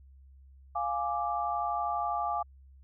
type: chord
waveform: sine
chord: D diminished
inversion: first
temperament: equal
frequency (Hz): 698.5 / 830.6 / 1174.7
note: F5 / Ab5 / D6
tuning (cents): 0 / 0 / 0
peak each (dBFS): -33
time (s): 0.75-2.43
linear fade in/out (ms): 10
effects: added 67 Hz sine -52 dBFS peak until 2.83 s

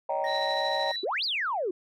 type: chord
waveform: sine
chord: Eb dominant seventh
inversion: third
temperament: just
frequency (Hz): 560 / 622.3 / 777.8 / 933.4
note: Db5 / Eb5 / G5 / Bb5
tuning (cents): +18 / 0 / -14 / +2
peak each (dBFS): -31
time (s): 0.09-0.92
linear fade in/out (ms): 5
type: tone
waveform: triangle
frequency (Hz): 1864.7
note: A#6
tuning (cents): 0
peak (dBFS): -32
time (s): 0.24-0.96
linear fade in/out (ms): 2
type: tone with tremolo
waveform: sine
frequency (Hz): 3951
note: B7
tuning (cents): 0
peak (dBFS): -29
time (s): 0.26-1.05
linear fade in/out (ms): 50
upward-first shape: sine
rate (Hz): 13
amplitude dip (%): 40
type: exponential two-way sweep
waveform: sine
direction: up then down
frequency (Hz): 337.7 to 4978 to 337.7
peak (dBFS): -26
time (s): 1.03-1.71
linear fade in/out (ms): 5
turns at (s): 1.24
effects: tanh soft clip ceiling -18 dBFS

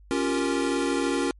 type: chord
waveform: square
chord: G half-diminished seventh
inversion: second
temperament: equal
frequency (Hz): 277.2 / 349.2 / 392 / 466.2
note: Db4 / F4 / G4 / Bb4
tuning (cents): 0 / 0 / 0 / 0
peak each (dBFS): -27 / -29 / -33 / -31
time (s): 0.11-1.31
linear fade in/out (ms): 0
effects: added 50 Hz sine -48 dBFS peak until 1.39 s + MP3 48 kbps

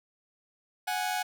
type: tone pair together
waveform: sawtooth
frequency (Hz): 738 / 830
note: F#5 / G#5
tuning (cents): -5 / -1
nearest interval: major second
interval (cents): 204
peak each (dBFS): -27 / -29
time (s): 0.87-1.23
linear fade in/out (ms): 10
effects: none

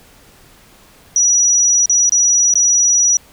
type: tone with dropouts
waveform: sine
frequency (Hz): 5840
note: F#8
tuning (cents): -24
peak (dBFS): -9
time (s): 1.16-3.17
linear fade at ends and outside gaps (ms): 1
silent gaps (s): 1.858-1.896 / 2.094-2.121 / 2.539-2.555
effects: pink hiss -46 dBFS RMS until 3.32 s

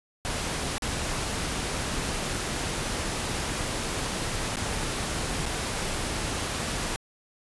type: noise with dropouts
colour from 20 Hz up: pink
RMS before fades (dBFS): -30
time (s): 0.25-6.96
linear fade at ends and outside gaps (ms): 0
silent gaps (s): 0.781-0.822 / 4.558-4.569 / 5.456-5.462
effects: resampled to 24000 Hz

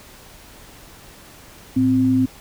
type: tone pair together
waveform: sine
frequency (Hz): 109.2 / 259.7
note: A2 / C4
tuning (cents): -13 / -13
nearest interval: octave + minor third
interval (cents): 1500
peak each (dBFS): -23 / -14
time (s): 1.76-2.26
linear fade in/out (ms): 10
effects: pink hiss -44 dBFS RMS until 2.4 s

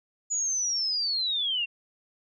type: linear sweep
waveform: sine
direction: down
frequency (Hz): 6940 to 2700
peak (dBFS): -25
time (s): 0.3-1.66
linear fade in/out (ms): 20
effects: none

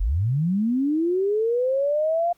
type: linear sweep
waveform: sine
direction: up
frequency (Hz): 37.76 to 703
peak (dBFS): -19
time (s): 0-2.33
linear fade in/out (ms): 10
effects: pink hiss -64 dBFS RMS until 2.37 s

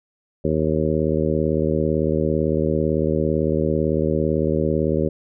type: harmonic tone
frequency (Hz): 77.9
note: D#2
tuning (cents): +3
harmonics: 1 / 2 / 3 / 4 / 5 / 6 / 7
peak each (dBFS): -27 / -24 / -25 / -26 / -24 / -26 / -26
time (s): 0.44-5.09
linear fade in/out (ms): 10
effects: none

